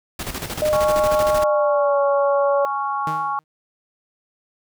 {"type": "noise with tremolo", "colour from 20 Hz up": "pink", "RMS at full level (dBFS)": -27, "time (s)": [0.19, 1.44], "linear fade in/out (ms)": 5, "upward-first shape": "square", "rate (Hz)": 13, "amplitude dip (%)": 60}
{"type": "tone with pitch glide", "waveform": "sine", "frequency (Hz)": [609, 564.9], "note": ["D#5", "C#5"], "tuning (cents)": [-37, 33], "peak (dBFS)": -16, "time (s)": [0.62, 2.65], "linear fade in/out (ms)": 0, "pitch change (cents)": -130, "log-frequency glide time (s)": [1.38, 2]}
{"type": "harmonic tone", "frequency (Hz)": 277.2, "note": "C#4", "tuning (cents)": 0, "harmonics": [3, 4, 5], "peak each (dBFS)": [-25, -23, -32], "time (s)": [0.73, 3.39], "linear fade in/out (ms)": 0}
{"type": "tone with exponential decay", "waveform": "sawtooth", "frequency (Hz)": 155.9, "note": "D#3", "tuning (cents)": 4, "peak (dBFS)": -22, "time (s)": [3.07, 3.44], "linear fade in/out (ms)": 2, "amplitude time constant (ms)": 80}
{"effects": []}